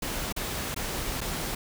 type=noise with dropouts; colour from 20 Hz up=pink; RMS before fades=-32 dBFS; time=0.02-1.55 s; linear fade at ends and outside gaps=5 ms; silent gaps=0.326-0.363 / 0.745-0.762 / 1.207-1.213 s; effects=none